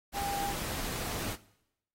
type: tone in noise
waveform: sine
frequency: 800 Hz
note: G5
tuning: 35 cents sharp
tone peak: -33 dBFS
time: 0.13-0.54 s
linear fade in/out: 50 ms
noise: pink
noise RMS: -37 dBFS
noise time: 0.12-1.37 s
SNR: +1 dB
effects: noise-tail reverb RT60 0.8 s tail -19 dB re dry + AAC 48 kbps